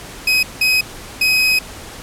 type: tone bursts at uneven times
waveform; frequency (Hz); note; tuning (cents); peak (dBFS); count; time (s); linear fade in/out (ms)
30% pulse; 2527; D#7; +26; -9; 3; 0.27-0.43 / 0.61-0.81 / 1.21-1.59; 5
effects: pink hiss -34 dBFS RMS until 2.02 s + low-pass 12000 Hz 12 dB/octave